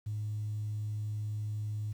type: tone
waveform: sine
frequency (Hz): 106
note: G#2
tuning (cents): +36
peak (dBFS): -32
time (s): 0.06-1.93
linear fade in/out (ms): 10
effects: tanh soft clip ceiling -28 dBFS + 10-bit